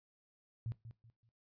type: tone with echo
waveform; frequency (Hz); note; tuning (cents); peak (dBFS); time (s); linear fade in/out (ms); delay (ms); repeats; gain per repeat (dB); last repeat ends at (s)
sine; 114.9; A#2; -25; -37; 0.66-0.72; 0; 190; 3; -11; 1.29
effects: noise-tail reverb RT60 0.2 s tail -17 dB re dry + resampled to 11025 Hz